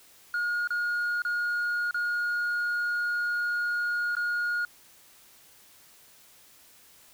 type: tone with dropouts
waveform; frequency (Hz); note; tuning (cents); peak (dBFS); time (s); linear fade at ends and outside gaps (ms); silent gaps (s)
sine; 1433; F6; +44; -23; 0.34-4.65; 2; 0.674-0.705 / 1.22-1.25 / 1.91-1.944 / 4.152-4.167
effects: tanh soft clip ceiling -25 dBFS + white hiss -56 dBFS RMS until 7.13 s